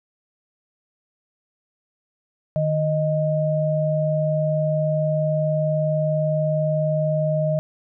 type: tone pair together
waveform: sine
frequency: 153.3 / 622.3 Hz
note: D#3 / D#5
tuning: -25 / 0 cents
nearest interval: 2 octaves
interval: 2425 cents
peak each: -21 dBFS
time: 2.56-7.59 s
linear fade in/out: 0 ms
effects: none